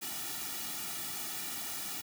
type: noise with comb filter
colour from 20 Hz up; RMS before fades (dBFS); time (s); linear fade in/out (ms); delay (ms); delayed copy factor
white; -39; 0.01-2.02; 20; 1.9; -0.9
effects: none